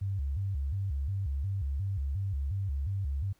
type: tone with vibrato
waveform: sine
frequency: 82.41 Hz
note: E2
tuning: in tune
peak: -29 dBFS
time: 0.01-3.33 s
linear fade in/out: 10 ms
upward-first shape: square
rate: 2.8 Hz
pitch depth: 300 cents each way
effects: pink hiss -69 dBFS RMS until 3.39 s